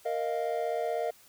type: chord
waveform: triangle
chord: Bb suspended fourth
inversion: none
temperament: equal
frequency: 466.2 / 622.3 / 698.5 Hz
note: Bb4 / Eb5 / F5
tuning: 0 / 0 / 0 cents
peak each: -31 dBFS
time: 0.05-1.11 s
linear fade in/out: 10 ms
effects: white hiss -58 dBFS RMS until 1.28 s